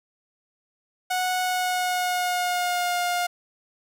sawtooth tone with pitch glide, 735 to 709.1 Hz, F#5 to F5, -12 to +26 cents, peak -19 dBFS, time 1.1-3.27 s, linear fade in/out 10 ms, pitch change -62 cents, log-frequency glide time 1.42-2.98 s, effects none

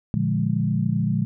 sine chord, Bb dominant seventh, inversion none, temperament equal, 116.54 / 146.83 / 174.61 / 207.7 Hz, Bb2 / D3 / F3 / Ab3, 0 / 0 / 0 / 0 cents, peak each -25 dBFS, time 0.14-1.25 s, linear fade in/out 0 ms, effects none

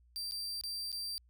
40% pulse tone with dropouts, 4699 Hz, D8, in tune, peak -36 dBFS, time 0.16-1.18 s, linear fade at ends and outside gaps 0 ms, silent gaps 0.311-0.32 / 0.611-0.637 / 0.918-0.927 s, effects added 60 Hz sine -62 dBFS peak until 1.29 s

